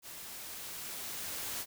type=noise with level ramp; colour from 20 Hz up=white; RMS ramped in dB=-47 to -38 dBFS; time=0.02-1.66 s; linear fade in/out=50 ms; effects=none